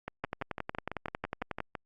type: two click trains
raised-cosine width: 0.5 ms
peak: -21 / -18 dBFS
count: 11 / 16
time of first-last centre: 0.08-1.752 / 0.24-1.604 s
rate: 5.98 / 11 Hz
effects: Opus 48 kbps